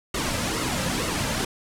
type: noise with flanger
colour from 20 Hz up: pink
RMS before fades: -26 dBFS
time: 0.14-1.45 s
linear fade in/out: 5 ms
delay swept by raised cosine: 1.2 to 2.8 ms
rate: 2.2 Hz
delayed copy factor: -0.6
effects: low-pass 10000 Hz 12 dB/octave